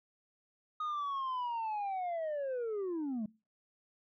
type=linear sweep; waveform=sine; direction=down; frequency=1248 to 203.8 Hz; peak=-31 dBFS; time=0.8-3.26 s; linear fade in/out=5 ms; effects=noise-tail reverb RT60 0.3 s tail -24 dB re dry + tanh soft clip ceiling -33 dBFS